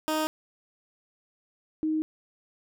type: tone pair in turn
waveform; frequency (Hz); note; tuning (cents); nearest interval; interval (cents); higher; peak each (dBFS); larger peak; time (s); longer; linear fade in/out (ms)
15% pulse / sine; 311.1 / 312.5; D#4 / D#4; 0 / +8; unison; 8; second; -19 / -24; first; 0.08-0.27 / 1.83-2.02; neither; 0
effects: none